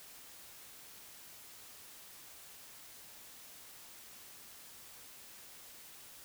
silence, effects white hiss -54 dBFS RMS until 6.24 s

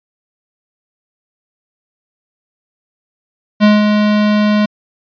square tone with ADSR envelope, 210 Hz, G#3, 19 cents sharp, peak -5 dBFS, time 3.6-4.66 s, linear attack 36 ms, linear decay 180 ms, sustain -5 dB, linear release 10 ms, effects resampled to 11025 Hz

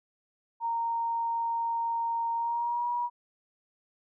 sine tone with pitch glide, 926 to 962.5 Hz, A#5 to B5, -12 to -45 cents, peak -27 dBFS, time 0.6-3.1 s, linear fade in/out 50 ms, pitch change +67 cents, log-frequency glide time 2.35-2.88 s, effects none

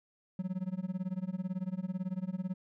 triangle tone with tremolo, 185 Hz, F#3, in tune, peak -28 dBFS, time 0.39-2.54 s, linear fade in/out 2 ms, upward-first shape sine, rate 18 Hz, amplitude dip 95%, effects none

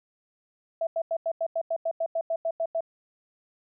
sine tone bursts, 659.3 Hz, E5, in tune, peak -24 dBFS, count 14, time 0.81-2.807 s, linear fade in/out 5 ms, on 60 ms, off 89 ms, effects none

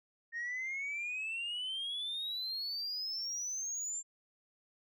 sine exponential sweep, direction up, 1838 to 7370 Hz, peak -34 dBFS, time 0.32-4.03 s, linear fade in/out 50 ms, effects tanh soft clip ceiling -34 dBFS

